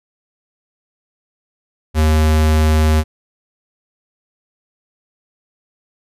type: tone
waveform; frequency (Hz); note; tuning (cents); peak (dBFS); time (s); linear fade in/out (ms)
square; 77.78; D#2; 0; -11; 1.94-3.04; 50
effects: resampled to 32000 Hz